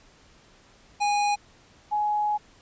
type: tone pair in turn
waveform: square / sine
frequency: 823 / 838.4 Hz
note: G#5 / G#5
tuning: -16 / +16 cents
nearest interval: unison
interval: 32 cents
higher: second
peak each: -22 / -22 dBFS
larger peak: neither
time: 1-1.36 / 1.91-2.38 s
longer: second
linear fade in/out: 20 ms
effects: pink hiss -56 dBFS RMS until 2.61 s + resampled to 16000 Hz